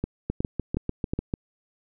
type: two click trains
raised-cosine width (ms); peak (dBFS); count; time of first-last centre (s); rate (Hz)
3; -13 / -13; 8 / 4; 0.3-1.339 / 0.04-1.135; 6.74 / 2.74
effects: none